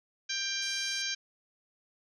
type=harmonic tone; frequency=791 Hz; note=G5; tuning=15 cents sharp; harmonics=2 / 3 / 4 / 5 / 6 / 7 / 8; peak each=-39 / -39 / -39 / -39 / -39 / -39 / -39 dBFS; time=0.29-1.15 s; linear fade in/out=10 ms
type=noise; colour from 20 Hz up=blue; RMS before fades=-46 dBFS; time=0.62-1.02 s; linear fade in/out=2 ms
effects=resampled to 24000 Hz